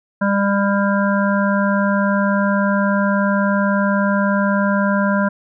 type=harmonic tone; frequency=199.8 Hz; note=G3; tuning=33 cents sharp; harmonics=1 / 3 / 5 / 7 / 8; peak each=-16 / -21 / -23 / -24 / -25 dBFS; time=0.21-5.29 s; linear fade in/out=10 ms; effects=none